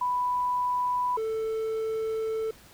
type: tone pair in turn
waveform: sine / triangle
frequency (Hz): 990 / 442.5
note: B5 / A4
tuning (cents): +4 / +10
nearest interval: octave + major second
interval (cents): 1394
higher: first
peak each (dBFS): -24 / -25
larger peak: first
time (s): 0.01-1.17 / 1.17-2.51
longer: second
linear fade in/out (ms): 5
effects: pink hiss -53 dBFS RMS until 2.73 s